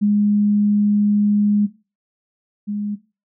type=tone pair in turn; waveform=sine; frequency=206.7 / 206.7 Hz; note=G#3 / G#3; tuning=-8 / -8 cents; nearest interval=unison; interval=0 cents; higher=neither; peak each=-13 / -21 dBFS; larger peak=first; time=0.01-1.67 / 2.67-2.96 s; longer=first; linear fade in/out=20 ms; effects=noise-tail reverb RT60 0.3 s tail -17 dB re dry